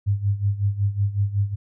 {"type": "tone with tremolo", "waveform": "sine", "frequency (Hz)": 100.9, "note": "G#2", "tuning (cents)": -49, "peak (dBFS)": -16, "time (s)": [0.06, 1.56], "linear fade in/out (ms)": 20, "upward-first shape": "sine", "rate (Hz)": 5.4, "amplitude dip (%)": 80, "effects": []}